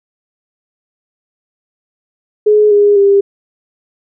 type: tone with pitch steps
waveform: sine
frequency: 422 / 410.2 / 398.8 Hz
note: G#4 / G#4 / G4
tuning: +28 / -21 / +30 cents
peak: -5 dBFS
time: 2.46-3.21 s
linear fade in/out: 10 ms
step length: 250 ms
effects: none